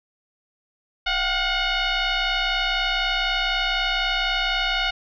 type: tone with frequency modulation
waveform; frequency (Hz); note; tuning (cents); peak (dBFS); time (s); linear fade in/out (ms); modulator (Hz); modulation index
sine; 760; F#5; +46; -20; 1.06-4.91; 10; 728; 4.5
effects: none